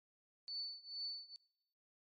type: tone with tremolo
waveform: sine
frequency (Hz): 4489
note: C#8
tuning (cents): +21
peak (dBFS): -39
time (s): 0.48-1.36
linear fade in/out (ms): 0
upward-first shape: triangle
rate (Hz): 2.2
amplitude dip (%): 95
effects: noise-tail reverb RT60 0.8 s tail -23 dB re dry + MP3 48 kbps